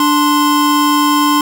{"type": "tone pair together", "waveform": "square", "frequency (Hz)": [293.7, 1046.5], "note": ["D4", "C6"], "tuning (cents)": [0, 0], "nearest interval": "octave + minor seventh", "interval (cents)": 2200, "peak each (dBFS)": -13, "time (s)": [0, 1.41], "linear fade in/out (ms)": 2, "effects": []}